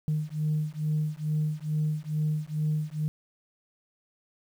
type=beating tone pair; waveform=sine; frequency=152 / 154.3 Hz; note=D#3 / D#3; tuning=-40 / -14 cents; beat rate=2.3 Hz; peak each=-28 dBFS; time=0.08-3.08 s; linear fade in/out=0 ms; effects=tanh soft clip ceiling -20 dBFS + 9-bit